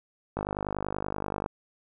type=click train; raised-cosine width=1 ms; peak=-16 dBFS; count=56; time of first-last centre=0.37-1.461 s; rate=50.4 Hz; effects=none